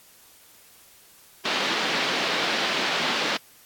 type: band-pass noise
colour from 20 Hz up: white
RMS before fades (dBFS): -26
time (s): 1.45-3.37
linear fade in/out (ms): 5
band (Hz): 180 to 4100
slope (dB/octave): 24
effects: white hiss -53 dBFS RMS until 3.65 s + AAC 64 kbps